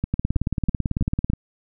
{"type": "two click trains", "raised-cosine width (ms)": 5, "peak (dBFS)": [-10, -9], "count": [5, 22], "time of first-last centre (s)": [[0.04, 1.334], [0.14, 1.3]], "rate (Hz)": [3.09, 18.1], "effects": []}